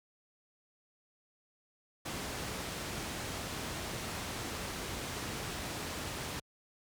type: low-pass noise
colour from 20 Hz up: pink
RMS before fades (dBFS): -39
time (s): 2.05-6.4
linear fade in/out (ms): 10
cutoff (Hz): 10000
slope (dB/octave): 12
effects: high-pass 60 Hz 12 dB/octave